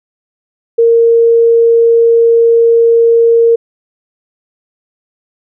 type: tone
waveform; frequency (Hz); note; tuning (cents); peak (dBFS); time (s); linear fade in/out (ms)
sine; 462.7; A#4; -13; -4; 0.78-3.56; 10
effects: none